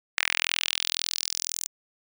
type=tone with high-pass filter sweep; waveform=sawtooth; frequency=41.94 Hz; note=E1; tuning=31 cents sharp; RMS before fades=-29 dBFS; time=0.17-1.67 s; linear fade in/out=10 ms; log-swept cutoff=2000 to 7100 Hz; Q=2.4; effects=none